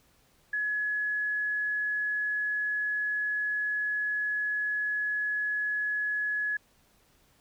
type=tone; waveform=sine; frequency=1693 Hz; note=G#6; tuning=33 cents sharp; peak=-27 dBFS; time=0.53-6.57 s; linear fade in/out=5 ms; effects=pink hiss -65 dBFS RMS until 7.4 s